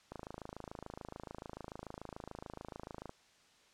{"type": "click train", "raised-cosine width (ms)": 1, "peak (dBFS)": -30, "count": 81, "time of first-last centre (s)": [0.12, 3.094], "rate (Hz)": 26.9, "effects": ["white hiss -66 dBFS RMS until 3.73 s", "low-pass 6000 Hz 12 dB/octave"]}